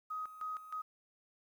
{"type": "tone with tremolo", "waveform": "sine", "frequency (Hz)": 1258, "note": "D#6", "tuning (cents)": 19, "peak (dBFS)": -37, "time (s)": [0.1, 0.82], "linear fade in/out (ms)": 10, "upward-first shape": "square", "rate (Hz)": 3.2, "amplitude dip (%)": 75, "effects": ["11-bit"]}